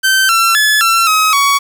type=tone with pitch steps; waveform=sawtooth; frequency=1547 / 1351 / 1717 / 1349 / 1272 / 1123 Hz; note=G6 / E6 / A6 / E6 / D#6 / C#6; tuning=-23 / +42 / -43 / +40 / +38 / +22 cents; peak=-5 dBFS; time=0.03-1.59 s; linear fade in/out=20 ms; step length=260 ms; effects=7-bit